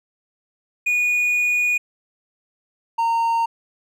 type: tone pair in turn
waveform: triangle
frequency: 2456 / 920 Hz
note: D#7 / A#5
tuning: -23 / -23 cents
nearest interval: octave + perfect fourth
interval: 1700 cents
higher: first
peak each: -15 dBFS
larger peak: neither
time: 0.86-1.78 / 2.98-3.46 s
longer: first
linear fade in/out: 10 ms
effects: none